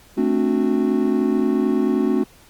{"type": "chord", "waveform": "triangle", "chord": "D dominant seventh", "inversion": "second", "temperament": "just", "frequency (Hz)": [220.2, 264.3, 293.7, 367.1], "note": ["A3", "C4", "D4", "F#4"], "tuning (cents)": [2, 18, 0, -14], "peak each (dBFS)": [-20, -19, -21, -20], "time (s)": [0.17, 2.24], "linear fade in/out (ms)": 10, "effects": ["pink hiss -50 dBFS RMS until 2.49 s", "Opus 48 kbps"]}